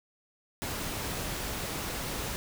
pink noise, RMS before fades -35 dBFS, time 0.62-2.36 s, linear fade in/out 0 ms, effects none

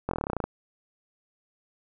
slowing click train, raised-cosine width 1 ms, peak -14 dBFS, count 13, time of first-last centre 0.09-0.44 s, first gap 22 ms, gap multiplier 1.05, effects none

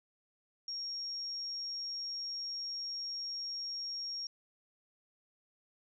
sine tone, 5570 Hz, F8, 5 cents flat, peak -37 dBFS, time 0.68-4.27 s, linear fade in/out 2 ms, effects none

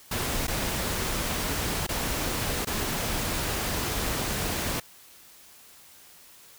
pink noise with dropouts, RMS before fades -29 dBFS, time 0.11-4.8 s, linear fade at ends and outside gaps 5 ms, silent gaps 0.47-0.479 / 1.867-1.889 / 2.649-2.669 s, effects white hiss -52 dBFS RMS until 6.58 s

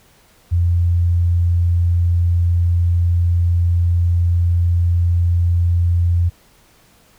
sine tone, 86.5 Hz, F2, 16 cents flat, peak -12 dBFS, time 0.51-6.3 s, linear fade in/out 20 ms, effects pink hiss -52 dBFS RMS until 7.18 s

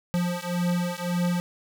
square beating tone pair, 175.2 / 177 Hz, F3 / F3, +6 / +23 cents, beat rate 1.8 Hz, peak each -28 dBFS, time 0.14-1.4 s, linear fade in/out 0 ms, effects none

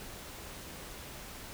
silence, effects pink hiss -46 dBFS RMS until 1.53 s

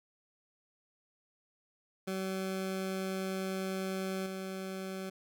20% pulse tone with level steps, 190 Hz, F#3, 46 cents sharp, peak -29 / -33 dBFS, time 2.07-5.1 s, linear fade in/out 10 ms, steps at 4.26 s, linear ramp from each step 2 ms, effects none

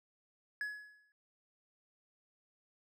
triangle tone with exponential decay, 1690 Hz, G#6, 30 cents sharp, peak -32 dBFS, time 0.61-1.12 s, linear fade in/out 1 ms, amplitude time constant 110 ms, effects none

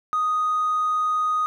sine tone with hard clipping, 1244.5 Hz, D#6, in tune, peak -20 dBFS, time 0.13-1.46 s, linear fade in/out 0 ms, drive 1 dB, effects none

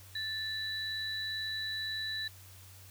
sine tone pair together, 1760 / 3951 Hz, A6 / B7, 0 / 0 cents, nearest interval octave + major second, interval 1400 cents, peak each -38 / -36 dBFS, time 0.15-2.28 s, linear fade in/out 5 ms, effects added 94 Hz sine -53 dBFS peak until 2.9 s + white hiss -56 dBFS RMS until 2.9 s

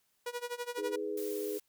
sawtooth tone with tremolo, 484 Hz, B4, 35 cents flat, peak -30 dBFS, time 0.26-0.96 s, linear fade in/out 5 ms, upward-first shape sine, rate 12 Hz, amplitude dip 90%
sine chord, G# minor, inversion second, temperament equal with one note detuned, 316.7 / 415.3 / 493.9 Hz, D#4 / G#4 / B4, +31 / 0 / 0 cents, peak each -41 / -35 / -41 dBFS, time 0.77-1.59 s, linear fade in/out 20 ms
blue noise, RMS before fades -46 dBFS, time 1.17-1.6 s, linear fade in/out 5 ms
effects white hiss -75 dBFS RMS until 1.68 s

